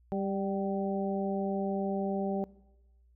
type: harmonic tone with a mistuned harmonic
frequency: 196.7 Hz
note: G3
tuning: 6 cents sharp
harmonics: 1 / 2 / 3 / 4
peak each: -32 / -35 / -37 / -38 dBFS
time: 0.12-2.44 s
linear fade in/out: 0 ms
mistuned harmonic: 4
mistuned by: -30 cents
effects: noise-tail reverb RT60 1.0 s tail -21 dB re dry + added 60 Hz sine -60 dBFS peak until 3.15 s